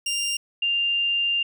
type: tone pair in turn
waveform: 20% pulse / sine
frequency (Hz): 2794 / 2794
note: F7 / F7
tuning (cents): 0 / 0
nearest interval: unison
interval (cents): 0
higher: neither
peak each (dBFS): -19 / -20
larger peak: first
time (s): 0.06-0.37 / 0.62-1.43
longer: second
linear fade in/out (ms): 5
effects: none